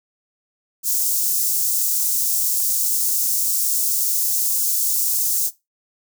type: high-pass noise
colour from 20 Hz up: white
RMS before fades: -20 dBFS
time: 0.83-5.51 s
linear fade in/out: 50 ms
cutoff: 5900 Hz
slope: 24 dB/octave
effects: noise-tail reverb RT60 0.2 s tail -17 dB re dry